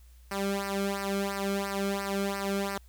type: tone with flanger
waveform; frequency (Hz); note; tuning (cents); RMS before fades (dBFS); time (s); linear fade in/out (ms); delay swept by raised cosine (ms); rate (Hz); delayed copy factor
sawtooth; 197.8; G3; +16; -31; 0.31-2.78; 5; 0.28 to 1.11; 2.9; -0.85
effects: added 60 Hz sine -51 dBFS peak until 2.88 s + white hiss -65 dBFS RMS until 2.88 s